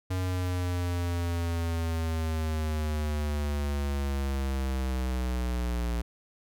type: linear sweep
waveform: square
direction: down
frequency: 92.7 to 58.27 Hz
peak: -28 dBFS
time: 0.1-6.02 s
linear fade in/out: 10 ms
effects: none